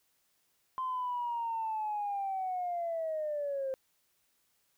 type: linear sweep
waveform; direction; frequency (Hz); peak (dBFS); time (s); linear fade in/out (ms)
sine; down; 1042 to 523.3; -31; 0.78-3.74; 0
effects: tanh soft clip ceiling -27 dBFS + white hiss -74 dBFS RMS until 4.77 s